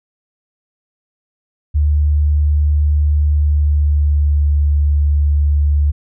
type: tone with pitch glide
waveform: sine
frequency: 74.2 to 73.05 Hz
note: D2 to D2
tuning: +18 to -9 cents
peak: -10 dBFS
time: 1.74-5.92 s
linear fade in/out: 20 ms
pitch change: -27 cents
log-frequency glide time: 3.33-4.46 s
effects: none